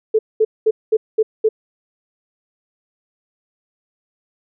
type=tone bursts; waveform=sine; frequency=437.5 Hz; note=A4; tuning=10 cents flat; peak=-10 dBFS; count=6; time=0.14-1.49 s; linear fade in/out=10 ms; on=50 ms; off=210 ms; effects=none